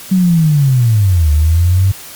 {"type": "linear two-way sweep", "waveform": "sine", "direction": "down then up", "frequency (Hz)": [191, 73, 98.1], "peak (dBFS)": -7, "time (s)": [0.11, 1.92], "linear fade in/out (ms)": 10, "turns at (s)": 1.31, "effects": ["white hiss -32 dBFS RMS until 2.15 s", "Opus 48 kbps"]}